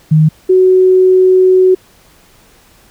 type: tone pair in turn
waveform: sine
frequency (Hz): 155.56 / 371.9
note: D#3 / F#4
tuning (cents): 0 / +9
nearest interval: octave + minor third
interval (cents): 1509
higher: second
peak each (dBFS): -4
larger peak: neither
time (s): 0.11-0.29 / 0.49-1.75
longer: second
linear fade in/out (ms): 10
effects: pink hiss -46 dBFS RMS until 2.9 s